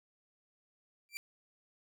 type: tone with exponential growth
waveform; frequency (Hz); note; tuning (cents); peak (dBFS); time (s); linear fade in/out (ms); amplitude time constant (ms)
sawtooth; 2349; D7; 0; -31; 1.09-1.17; 0; 17
effects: none